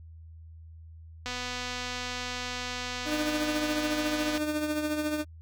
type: click train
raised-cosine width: 0.2 ms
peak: -18 dBFS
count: 774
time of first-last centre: 1.26-4.377 s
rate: 248 Hz
type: tone with tremolo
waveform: 30% pulse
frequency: 302.5 Hz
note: D#4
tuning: 49 cents flat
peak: -23 dBFS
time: 3.05-5.25 s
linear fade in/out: 50 ms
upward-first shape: triangle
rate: 14 Hz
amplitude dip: 55%
effects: added 81 Hz sine -45 dBFS peak until 5.41 s